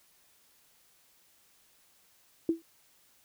sine tone with exponential decay, 329.6 Hz, E4, in tune, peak -20 dBFS, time 2.49-2.62 s, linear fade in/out 2 ms, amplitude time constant 28 ms, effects white hiss -65 dBFS RMS until 3.24 s

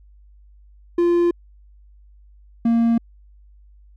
triangle tone pair in turn, 346.1 / 231.6 Hz, F4 / A#3, -16 / -11 cents, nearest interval perfect fifth, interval 695 cents, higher first, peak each -12 dBFS, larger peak neither, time 0.98-1.31 / 2.65-2.98 s, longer neither, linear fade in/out 5 ms, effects added 50 Hz sine -46 dBFS peak until 3.96 s

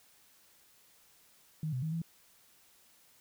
sine tone with pitch steps, 156.1 / 127.5 / 158.3 / 165.3 Hz, D#3 / C3 / D#3 / E3, +6 / -44 / +30 / +5 cents, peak -32 dBFS, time 1.63-2.018 s, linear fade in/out 2 ms, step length 97 ms, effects white hiss -64 dBFS RMS until 3.2 s

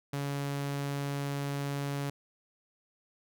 sawtooth tone, 141.2 Hz, C#3, 32 cents sharp, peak -28 dBFS, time 0.13-2.1 s, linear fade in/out 5 ms, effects none

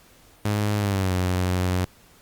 sawtooth tone with pitch glide, 104.2 to 91.24 Hz, G#2 to F#2, +6 to -24 cents, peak -17 dBFS, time 0.45-1.85 s, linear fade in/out 5 ms, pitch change -230 cents, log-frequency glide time 0.78-1.14 s, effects pink hiss -54 dBFS RMS until 2.21 s + Opus 48 kbps

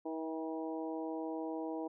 harmonic tone with a mistuned harmonic, 160 Hz, D#3, 49 cents sharp, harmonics 2 / 3 / 4 / 5 / 6, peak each -39 / -43 / -45 / -47 / -49 dBFS, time 0.05-1.88 s, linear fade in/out 10 ms, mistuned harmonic 4, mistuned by +18 cents, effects none

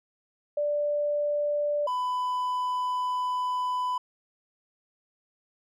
sine / triangle tone pair in turn, 587.3 / 999.2 Hz, D5 / B5, 0 / +20 cents, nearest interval major sixth, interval 920 cents, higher second, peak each -24 dBFS, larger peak neither, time 0.57-1.87 / 1.87-3.98 s, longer second, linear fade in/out 5 ms, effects none

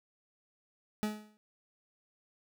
40% pulse tone with exponential decay, 212.4 Hz, G#3, 39 cents sharp, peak -27 dBFS, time 1.03-1.37 s, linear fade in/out 0 ms, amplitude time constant 72 ms, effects none

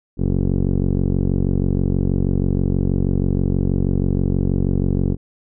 15% pulse tone with low-pass filter, 46.25 Hz, F#1, in tune, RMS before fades -18 dBFS, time 0.17-5.17 s, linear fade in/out 50 ms, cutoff 310 Hz, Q 4.7, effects none

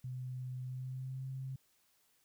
sine tone with pitch glide, 127.3 to 132.4 Hz, C3 to C3, -47 to +21 cents, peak -39 dBFS, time 0.04-1.56 s, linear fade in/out 5 ms, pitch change +68 cents, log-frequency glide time 0.63-1.28 s, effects white hiss -73 dBFS RMS until 2.24 s

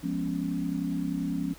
sine chord, C# dominant seventh, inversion first, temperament equal, 174.61 / 207.7 / 246.9 / 277.2 Hz, E#3 / G#3 / B3 / C#4, 0 / 0 / 0 / 0 cents, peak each -32 / -36 / -35 / -31 dBFS, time 0.03-1.54 s, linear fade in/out 10 ms, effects added 60 Hz sine -51 dBFS peak until 1.58 s + pink hiss -51 dBFS RMS until 1.58 s

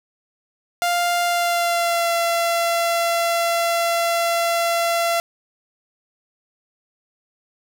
sawtooth tone with pitch glide, 698.5 to 679.4 Hz, F5 to F5, 0 to -48 cents, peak -14 dBFS, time 0.82-5.2 s, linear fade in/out 0 ms, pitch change -48 cents, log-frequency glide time 1.24-2.11 s, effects none

